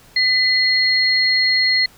sine tone pair together, 2015 / 4270 Hz, B6 / C8, +34 / +34 cents, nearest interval octave + minor second, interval 1300 cents, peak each -16 dBFS, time 0.16-1.86 s, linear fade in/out 5 ms, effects pink hiss -48 dBFS RMS until 1.97 s

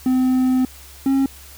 triangle tone pair in turn, 256.7 / 270.5 Hz, C4 / C#4, -33 / -42 cents, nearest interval minor second, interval 91 cents, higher second, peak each -12 dBFS, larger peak neither, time 0.06-0.65 / 1.06-1.26 s, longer first, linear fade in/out 2 ms, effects added 68 Hz sine -43 dBFS peak until 1.57 s + white hiss -43 dBFS RMS until 1.57 s

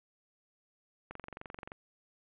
click train, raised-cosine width 0.5 ms, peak -28 dBFS, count 15, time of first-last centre 1.11-1.719 s, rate 23 Hz, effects resampled to 8000 Hz + 10-bit

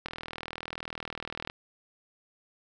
click train, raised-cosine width 0.3 ms, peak -19 dBFS, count 59, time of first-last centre 0.06-1.499 s, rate 40.3 Hz, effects none

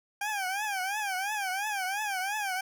20% pulse tone with vibrato, 795 Hz, G5, 24 cents sharp, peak -25 dBFS, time 0.21-2.61 s, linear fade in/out 5 ms, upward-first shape triangle, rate 2.9 Hz, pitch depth 160 cents each way, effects none

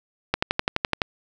click train, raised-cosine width 0.3 ms, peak -4 dBFS, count 9, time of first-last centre 0.34-1.018 s, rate 11.8 Hz, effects none

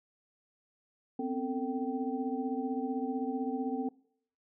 sine tone cluster, 251.7 / 267.4 / 447.6 / 775 Hz, B3 / C4 / A4 / G5, +33 / +38 / +30 / -20 cents, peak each -35 / -36 / -38 / -40 dBFS, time 1.19-3.89 s, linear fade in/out 5 ms, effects noise-tail reverb RT60 0.6 s tail -21 dB re dry

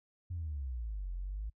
sine exponential two-way sweep, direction down then up, 90.7 to 43.65 to 54.6 Hz, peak -35 dBFS, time 0.3-1.5 s, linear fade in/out 10 ms, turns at 1.13 s, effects noise-tail reverb RT60 0.1 s tail -26 dB re dry + tanh soft clip ceiling -31 dBFS

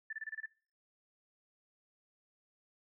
sine tone bursts, 1760 Hz, A6, in tune, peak -38 dBFS, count 7, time 0.1-0.459 s, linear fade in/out 5 ms, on 29 ms, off 26 ms, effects noise-tail reverb RT60 0.4 s tail -22 dB re dry

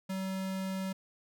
square tone, 190.3 Hz, F#3, 49 cents sharp, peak -34 dBFS, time 0.09-0.93 s, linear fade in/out 10 ms, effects none

